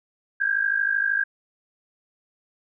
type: tone pair together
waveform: sine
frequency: 1579 / 1631.9 Hz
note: G6 / G#6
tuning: +12 / -31 cents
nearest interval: minor second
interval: 57 cents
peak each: -23 dBFS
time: 0.4-1.24 s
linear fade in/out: 10 ms
effects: none